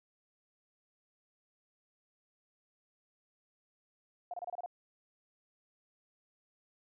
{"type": "tone bursts", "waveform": "sine", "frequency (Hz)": 709, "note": "F5", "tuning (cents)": 26, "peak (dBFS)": -37, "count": 7, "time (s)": [4.31, 4.661], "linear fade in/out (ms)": 2, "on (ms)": 27, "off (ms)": 27, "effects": []}